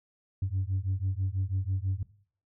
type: beating tone pair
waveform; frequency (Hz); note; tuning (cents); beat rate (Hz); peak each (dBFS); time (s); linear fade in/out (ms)
sine; 92.5 / 98.6; F#2 / G2; 0 / +11; 6.1; -29; 0.42-2.03; 5
effects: noise-tail reverb RT60 0.5 s tail -19 dB re dry + tanh soft clip ceiling -23 dBFS